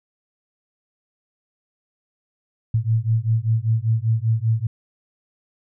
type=beating tone pair; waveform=sine; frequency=109.9 / 115 Hz; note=A2 / A#2; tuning=-2 / -23 cents; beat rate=5.1 Hz; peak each=-20 dBFS; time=2.74-4.67 s; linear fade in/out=5 ms; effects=none